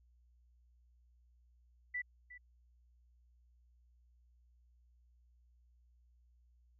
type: tone with echo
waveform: sine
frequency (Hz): 1975.5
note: B6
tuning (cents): 0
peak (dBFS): -36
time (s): 1.94-2.02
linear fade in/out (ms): 10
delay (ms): 360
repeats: 1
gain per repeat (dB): -14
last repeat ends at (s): 2.38
effects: added 60 Hz sine -65 dBFS peak until 6.79 s